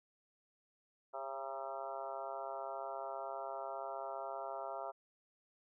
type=harmonic tone with a mistuned harmonic; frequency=134.9 Hz; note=C#3; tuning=47 cents flat; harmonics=3 / 4 / 5 / 6 / 7 / 8 / 9 / 10; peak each=-52 / -48 / -44 / -49 / -48 / -57 / -51 / -52 dBFS; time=1.13-4.92 s; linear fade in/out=20 ms; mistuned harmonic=4; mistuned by=+19 cents; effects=none